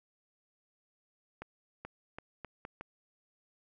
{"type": "accelerating click train", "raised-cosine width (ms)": 0.5, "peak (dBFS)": -27, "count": 6, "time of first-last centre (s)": [1.42, 2.81], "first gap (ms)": 430, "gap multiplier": 0.78, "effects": []}